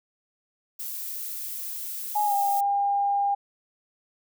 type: noise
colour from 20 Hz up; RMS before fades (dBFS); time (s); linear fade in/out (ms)
violet; -34; 0.79-2.61; 10
type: tone with pitch glide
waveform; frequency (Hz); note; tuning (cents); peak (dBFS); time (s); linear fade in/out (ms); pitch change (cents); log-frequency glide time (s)
sine; 836 to 803.8; G#5 to G5; +11 to +43; -21; 2.15-3.35; 10; -68; 2.25-2.34
effects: none